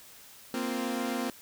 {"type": "chord", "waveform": "sawtooth", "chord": "Bb suspended second", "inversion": "none", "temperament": "equal with one note detuned", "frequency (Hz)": [233.1, 260.6, 349.2], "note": ["Bb3", "C4", "F4"], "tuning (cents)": [0, -7, 0], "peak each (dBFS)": [-30, -29, -35], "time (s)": [0.54, 1.3], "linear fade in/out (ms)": 2, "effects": ["white hiss -52 dBFS RMS until 1.41 s"]}